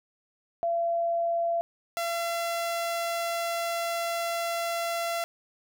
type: tone pair in turn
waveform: sine / sawtooth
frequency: 679 / 679 Hz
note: F5 / F5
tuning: -49 / -49 cents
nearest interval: unison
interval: 0 cents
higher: neither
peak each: -24 dBFS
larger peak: neither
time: 0.63-1.61 / 1.97-5.24 s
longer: second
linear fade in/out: 0 ms
effects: none